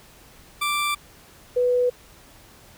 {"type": "tone pair in turn", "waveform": ["20% pulse", "sine"], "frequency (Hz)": [1174.7, 493.9], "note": ["D6", "B4"], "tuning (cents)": [0, 0], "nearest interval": "octave + minor third", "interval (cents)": 1500, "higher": "first", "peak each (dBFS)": -17, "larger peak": "neither", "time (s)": [[0.61, 0.95], [1.56, 1.9]], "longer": "neither", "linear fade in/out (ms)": 10, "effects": ["pink hiss -50 dBFS RMS until 2.77 s"]}